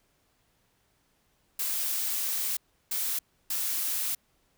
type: noise bursts at uneven times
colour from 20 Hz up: blue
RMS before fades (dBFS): -30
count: 3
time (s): 1.59-2.57 / 2.91-3.19 / 3.5-4.15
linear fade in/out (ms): 5
effects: pink hiss -70 dBFS RMS until 4.57 s